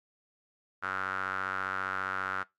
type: tone with band-pass filter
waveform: sawtooth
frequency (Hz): 94.9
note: F#2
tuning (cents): +44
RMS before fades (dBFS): -34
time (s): 0.82-2.44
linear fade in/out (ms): 20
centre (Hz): 1400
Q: 7.1
effects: noise-tail reverb RT60 0.2 s tail -22 dB re dry